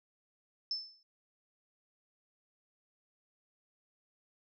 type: tone with exponential decay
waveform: sine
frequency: 5274 Hz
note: E8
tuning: in tune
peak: -30 dBFS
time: 0.71-1.03 s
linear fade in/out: 2 ms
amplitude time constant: 69 ms
effects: none